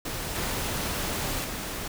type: noise with level steps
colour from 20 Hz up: pink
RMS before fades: -33 / -30 / -34 dBFS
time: 0.05-1.88 s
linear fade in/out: 5 ms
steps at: 0.35 / 1.44 s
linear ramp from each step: 5 ms
effects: none